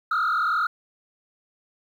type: tone with frequency modulation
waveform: sine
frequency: 1336 Hz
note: E6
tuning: 23 cents sharp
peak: -18 dBFS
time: 0.11-0.67 s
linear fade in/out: 5 ms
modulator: 41.5 Hz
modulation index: 2.3
effects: tanh soft clip ceiling -19 dBFS + 9-bit